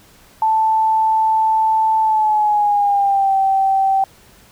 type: tone with pitch glide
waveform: sine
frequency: 880 to 775 Hz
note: A5 to G5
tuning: 0 to -20 cents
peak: -12 dBFS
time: 0.42-4.04 s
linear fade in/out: 2 ms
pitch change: -220 cents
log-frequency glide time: 2.01-3.35 s
effects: pink hiss -48 dBFS RMS until 4.51 s